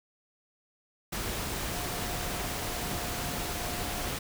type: tone in noise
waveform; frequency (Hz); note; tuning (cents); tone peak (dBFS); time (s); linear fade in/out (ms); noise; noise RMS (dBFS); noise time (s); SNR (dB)
sine; 712; F5; +33; -43; 1.72-4.1; 10; pink; -34; 1.12-4.19; -12
effects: none